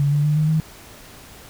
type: tone with pitch steps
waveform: sine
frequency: 142.7 / 146.29 / 149.97 / 153.74 / 157.61 Hz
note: D3 / D3 / D3 / D#3 / D#3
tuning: -49 / -6 / +37 / -20 / +23 cents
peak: -15 dBFS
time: 0-0.6 s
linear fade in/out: 0 ms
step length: 120 ms
effects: pink hiss -43 dBFS RMS until 1.49 s